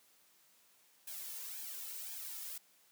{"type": "noise with flanger", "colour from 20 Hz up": "blue", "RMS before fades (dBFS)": -45, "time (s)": [1.07, 2.58], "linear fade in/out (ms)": 5, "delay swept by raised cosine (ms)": [1.2, 2.3], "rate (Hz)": 1.9, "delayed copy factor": 0.8, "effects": ["white hiss -68 dBFS RMS until 2.91 s", "high-pass 150 Hz 12 dB/octave"]}